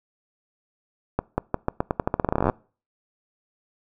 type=accelerating click train; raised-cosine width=1 ms; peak=-7 dBFS; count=23; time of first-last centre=1.19-2.498 s; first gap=190 ms; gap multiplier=0.86; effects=noise-tail reverb RT60 0.4 s tail -25 dB re dry